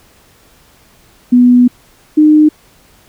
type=tone pair in turn; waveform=sine; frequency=246.2 / 305 Hz; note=B3 / D#4; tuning=-5 / -34 cents; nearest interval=major third; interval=371 cents; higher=second; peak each=-3 dBFS; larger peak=neither; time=1.32-1.68 / 2.17-2.49 s; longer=first; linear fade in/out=10 ms; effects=pink hiss -47 dBFS RMS until 3.08 s